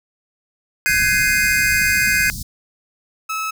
square chord, Ab major seventh, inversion third, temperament equal with one note detuned, 1527.8 / 1661.2 / 2093 / 2489 Hz, G6 / Ab6 / C7 / Eb7, -45 / 0 / 0 / 0 cents, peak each -21 dBFS, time 0.86-2.3 s, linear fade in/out 0 ms
pink band-stop noise, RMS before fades -29 dBFS, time 0.89-2.43 s, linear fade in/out 5 ms, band 250 to 4300 Hz, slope 48 dB/octave
30% pulse tone, 1297 Hz, E6, 28 cents flat, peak -19 dBFS, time 3.29-3.51 s, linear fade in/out 10 ms
effects none

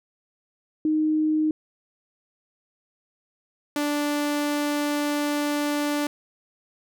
sine / sawtooth tone pair in turn, 309.7 / 292.9 Hz, D#4 / D4, -8 / -5 cents, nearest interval minor second, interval 97 cents, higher first, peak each -19 dBFS, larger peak neither, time 0.85-1.51 / 3.76-6.07 s, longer second, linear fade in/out 2 ms, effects none

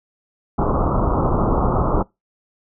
pink low-pass noise, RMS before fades -18 dBFS, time 0.58-2.03 s, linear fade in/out 10 ms, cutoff 1300 Hz, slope 96 dB/octave, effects noise-tail reverb RT60 0.2 s tail -24 dB re dry

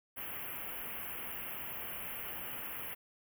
white band-stop noise, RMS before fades -42 dBFS, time 0.16-2.95 s, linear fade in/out 20 ms, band 3100 to 11000 Hz, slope 96 dB/octave, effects none

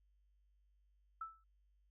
sine tone with exponential decay, 1318.5 Hz, E6, in tune, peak -39 dBFS, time 1.21-1.44 s, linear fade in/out 5 ms, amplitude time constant 49 ms, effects added 50 Hz sine -70 dBFS peak until 1.9 s

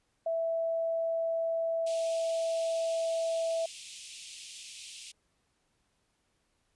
sine tone, 659.3 Hz, E5, in tune, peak -28 dBFS, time 0.26-3.66 s, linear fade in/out 5 ms
pink band-pass noise, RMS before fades -47 dBFS, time 1.86-5.12 s, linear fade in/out 10 ms, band 2500 to 10000 Hz, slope 48 dB/octave
effects pink hiss -75 dBFS RMS until 6.75 s + resampled to 24000 Hz

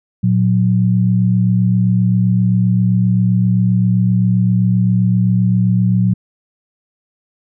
sine tone pair together, 115.36 / 183 Hz, A#2 / F#3, -18 / -19 cents, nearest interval minor sixth, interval 799 cents, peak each -13 dBFS, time 0.23-6.14 s, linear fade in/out 10 ms, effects none

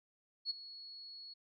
sine tone with ADSR envelope, 4357 Hz, C#8, 31 cents flat, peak -32 dBFS, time 0.45-1.34 s, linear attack 53 ms, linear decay 14 ms, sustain -16 dB, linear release 12 ms, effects none

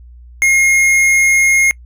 sine tone with hard clipping, 2145 Hz, C7, 42 cents sharp, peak -10 dBFS, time 0.42-1.71 s, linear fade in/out 0 ms, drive 11 dB, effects noise-tail reverb RT60 0.1 s tail -25 dB re dry + added 60 Hz sine -35 dBFS peak until 1.85 s

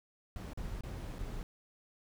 brown noise with dropouts, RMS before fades -41 dBFS, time 0.36-1.43 s, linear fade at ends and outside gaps 1 ms, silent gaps 0.534-0.574 / 0.809-0.835 / 1.185-1.19 s, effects none

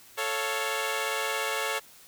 10% pulse chord, A augmented, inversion none, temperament equal, 440 / 554.4 / 698.5 Hz, A4 / C#5 / E#5, 0 / 0 / 0 cents, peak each -23 / -23 / -28 dBFS, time 0.17-1.8 s, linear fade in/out 20 ms, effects white hiss -53 dBFS RMS until 2.07 s

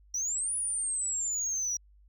sine exponential two-way sweep, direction up then down, 5730 to 9910 to 5730 Hz, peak -27 dBFS, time 0.14-1.77 s, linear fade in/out 5 ms, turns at 0.55 s, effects tanh soft clip ceiling -27 dBFS + added 50 Hz sine -56 dBFS peak until 2.08 s

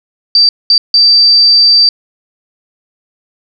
sine tone bursts at uneven times, 4660 Hz, D8, 14 cents flat, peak -3 dBFS, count 3, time 0.35-0.49 / 0.7-0.78 / 0.94-1.89 s, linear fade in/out 2 ms, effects none

